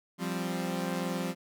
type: chord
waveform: sawtooth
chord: F suspended second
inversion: none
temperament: equal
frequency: 174.61 / 196 / 261.6 Hz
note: F3 / G3 / C4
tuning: 0 / 0 / 0 cents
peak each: -30 / -32 / -33 dBFS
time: 0.18-1.35 s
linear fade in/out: 50 ms
effects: none